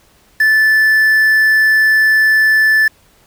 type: tone with quantisation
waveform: triangle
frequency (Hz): 1750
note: A6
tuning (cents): -10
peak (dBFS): -6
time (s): 0.4-2.88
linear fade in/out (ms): 5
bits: 5
effects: pink hiss -51 dBFS RMS until 3.26 s